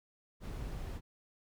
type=noise; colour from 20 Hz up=brown; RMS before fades=-41 dBFS; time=0.4-1.01 s; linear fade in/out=50 ms; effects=none